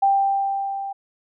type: tone with level ramp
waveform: sine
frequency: 788 Hz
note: G5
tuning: 9 cents sharp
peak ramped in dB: -13 to -27 dBFS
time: 0.02-0.93 s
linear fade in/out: 10 ms
effects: none